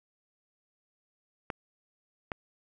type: clicks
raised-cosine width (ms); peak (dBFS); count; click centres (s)
0.5; -18; 2; 1.502 / 2.318
effects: none